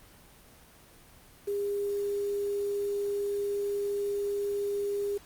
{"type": "tone with quantisation", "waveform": "sine", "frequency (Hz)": 405.1, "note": "G#4", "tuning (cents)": -43, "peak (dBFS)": -28, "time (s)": [1.47, 5.18], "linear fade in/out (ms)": 10, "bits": 8, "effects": ["pink hiss -55 dBFS RMS until 5.25 s", "Opus 24 kbps"]}